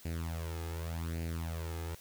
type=tone with flanger; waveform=sawtooth; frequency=82.6 Hz; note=E2; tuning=4 cents sharp; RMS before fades=-38 dBFS; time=0.05-1.95 s; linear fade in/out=5 ms; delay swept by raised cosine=0.42 to 2.42 ms; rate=0.86 Hz; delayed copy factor=+0.8; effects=white hiss -56 dBFS RMS until 2 s